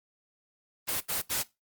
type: noise bursts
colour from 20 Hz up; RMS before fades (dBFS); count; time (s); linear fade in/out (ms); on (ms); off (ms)
white; -30; 3; 0.87-1.434; 20; 140; 72
effects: noise-tail reverb RT60 0.2 s tail -18 dB re dry + Opus 24 kbps